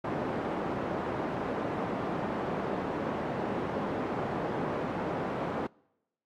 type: band-pass noise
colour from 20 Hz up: pink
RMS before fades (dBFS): -33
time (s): 0.04-5.67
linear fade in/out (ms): 5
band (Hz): 200 to 980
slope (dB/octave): 12
effects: noise-tail reverb RT60 0.9 s tail -26 dB re dry + AAC 64 kbps